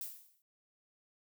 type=noise with exponential decay; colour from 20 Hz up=violet; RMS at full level=-39 dBFS; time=0.01-0.42 s; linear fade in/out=1 ms; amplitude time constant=89 ms; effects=none